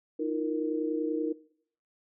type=chord; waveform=sine; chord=Eb suspended second; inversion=none; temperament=equal with one note detuned; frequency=311.1 / 341.4 / 466.2 Hz; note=Eb4 / F4 / Bb4; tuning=0 / -39 / 0 cents; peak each=-31 / -35 / -32 dBFS; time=0.19-1.33 s; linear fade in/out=10 ms; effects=noise-tail reverb RT60 0.6 s tail -20 dB re dry